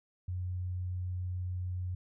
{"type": "tone", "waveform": "sine", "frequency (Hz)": 90.7, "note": "F#2", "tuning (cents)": -34, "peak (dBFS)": -33, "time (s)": [0.28, 1.95], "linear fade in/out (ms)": 5, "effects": []}